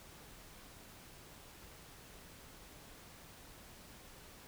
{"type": "silence", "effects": ["pink hiss -56 dBFS RMS until 4.47 s"]}